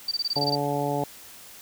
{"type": "tone bursts", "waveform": "sine", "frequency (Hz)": 4636, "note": "D8", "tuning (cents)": -23, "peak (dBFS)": -23, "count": 9, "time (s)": [0.08, 0.554], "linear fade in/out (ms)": 5, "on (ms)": 34, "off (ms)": 21}
{"type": "harmonic tone", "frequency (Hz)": 143.5, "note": "D3", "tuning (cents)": -40, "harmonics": [1, 2, 3, 4, 5, 6], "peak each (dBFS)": [-31, -31, -31, -31, -31, -31], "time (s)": [0.36, 1.04], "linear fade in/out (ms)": 2}
{"effects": ["white hiss -46 dBFS RMS until 1.61 s"]}